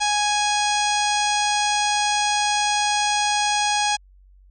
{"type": "harmonic tone", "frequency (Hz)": 830.6, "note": "G#5", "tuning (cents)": 0, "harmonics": [1, 2, 3, 4, 5, 6, 7, 8, 10], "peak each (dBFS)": [-21, -29, -28, -28, -32, -30, -33, -29, -33], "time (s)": [0, 3.97], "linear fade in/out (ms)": 20, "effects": ["added 47 Hz sine -48 dBFS peak until 4.5 s"]}